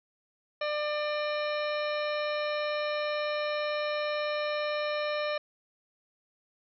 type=harmonic tone with a mistuned harmonic; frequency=597 Hz; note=D5; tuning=28 cents sharp; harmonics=1 / 2 / 3 / 4 / 5 / 6 / 7 / 9; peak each=-30 / -37 / -39 / -39 / -44 / -44 / -45 / -49 dBFS; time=0.61-5.38 s; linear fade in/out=5 ms; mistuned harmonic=6; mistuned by=+93 cents; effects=none